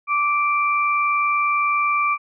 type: tone pair together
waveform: sine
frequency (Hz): 1169.8 / 2349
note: D6 / D7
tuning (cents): -7 / 0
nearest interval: octave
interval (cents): 1207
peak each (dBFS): -18 / -22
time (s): 0.07-2.18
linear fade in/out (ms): 50
effects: none

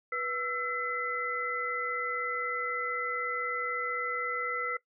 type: tone cluster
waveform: sine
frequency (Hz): 491.3 / 1337 / 2024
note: B4 / E6 / B6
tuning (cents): -9 / +24 / +42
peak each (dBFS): -38 / -33 / -34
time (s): 0.12-4.77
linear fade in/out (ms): 5
effects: noise-tail reverb RT60 0.1 s tail -17 dB re dry

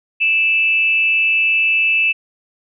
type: tone with frequency modulation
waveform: sine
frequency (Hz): 2637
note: E7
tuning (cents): 0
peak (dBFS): -12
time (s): 0.2-2.13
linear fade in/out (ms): 20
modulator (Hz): 262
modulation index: 0.32
effects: none

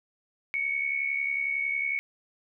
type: tone pair together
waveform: sine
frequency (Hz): 2215 / 2286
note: C#7 / D7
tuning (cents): -2 / -47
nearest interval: minor second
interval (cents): 55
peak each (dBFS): -27 / -33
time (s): 0.54-1.99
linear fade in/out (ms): 0
effects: none

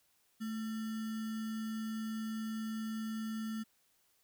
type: tone with sample-and-hold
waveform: sine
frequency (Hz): 220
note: A3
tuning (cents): 0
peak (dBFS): -36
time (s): 0.4-3.64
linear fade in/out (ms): 20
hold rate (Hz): 1575
effects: white hiss -73 dBFS RMS until 4.23 s

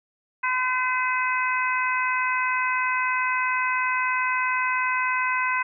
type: harmonic tone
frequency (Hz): 509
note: C5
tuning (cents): -48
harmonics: 2 / 3 / 4 / 5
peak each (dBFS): -25 / -27 / -28 / -29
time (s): 0.43-5.63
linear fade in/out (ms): 10
effects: none

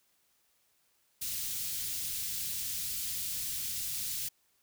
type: band-stop noise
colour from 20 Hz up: white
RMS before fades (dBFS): -36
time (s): 1.21-4.29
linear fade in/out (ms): 10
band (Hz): 140 to 3400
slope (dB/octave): 12
effects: white hiss -72 dBFS RMS until 4.62 s

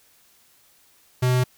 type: tone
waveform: square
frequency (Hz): 126.2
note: B2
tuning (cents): +38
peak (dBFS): -18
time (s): 1.22-1.44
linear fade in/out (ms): 10
effects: white hiss -58 dBFS RMS until 1.57 s

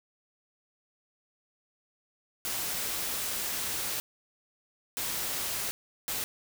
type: noise bursts at uneven times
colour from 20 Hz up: white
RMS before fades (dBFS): -33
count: 3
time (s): 2.45-4 / 4.97-5.71 / 6.08-6.24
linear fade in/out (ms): 0
effects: none

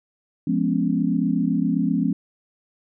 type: chord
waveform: sine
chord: C# dominant seventh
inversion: first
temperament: just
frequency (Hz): 173.24 / 207.9 / 249.5 / 277.2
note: E#3 / G#3 / B3 / C#4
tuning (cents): -14 / +2 / +18 / 0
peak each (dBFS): -24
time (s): 0.47-2.13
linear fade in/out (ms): 5
effects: none

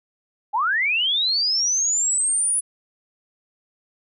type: linear sweep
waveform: sine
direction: up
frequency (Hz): 779 to 9956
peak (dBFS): -18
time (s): 0.53-2.61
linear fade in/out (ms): 20
effects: none

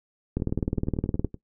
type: two click trains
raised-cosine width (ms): 3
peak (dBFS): -23 / -12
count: 11 / 18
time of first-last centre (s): 0.4-1.343 / 0.37-1.246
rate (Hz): 10.6 / 19.4
effects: noise-tail reverb RT60 0.1 s tail -17 dB re dry

